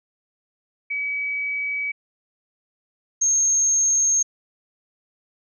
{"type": "tone pair in turn", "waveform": "sine", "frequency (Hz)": [2278, 6443], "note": ["C#7", "G8"], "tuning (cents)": [47, 47], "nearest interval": "octave + tritone", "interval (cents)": 1800, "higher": "second", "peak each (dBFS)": [-23, -16], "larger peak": "second", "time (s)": [[0.9, 1.92], [3.21, 4.23]], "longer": "neither", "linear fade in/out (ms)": 10, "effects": []}